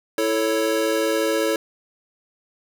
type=chord; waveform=square; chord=A major; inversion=second; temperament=equal; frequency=329.6 / 440 / 554.4 Hz; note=E4 / A4 / C#5; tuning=0 / 0 / 0 cents; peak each=-25 / -24 / -24 dBFS; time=0.18-1.56 s; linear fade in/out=2 ms; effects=none